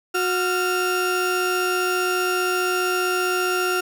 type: tone pair together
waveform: 35% pulse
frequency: 364.9 / 1384.5 Hz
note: F#4 / F6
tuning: -24 / -15 cents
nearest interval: octave + major seventh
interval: 2309 cents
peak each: -21 dBFS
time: 0.14-3.81 s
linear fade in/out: 10 ms
effects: none